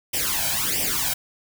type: noise with flanger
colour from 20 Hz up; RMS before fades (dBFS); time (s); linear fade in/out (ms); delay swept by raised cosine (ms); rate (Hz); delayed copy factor
white; -24; 0.13-1.14; 10; 0.36 to 1.3; 1.5; +0.85
effects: none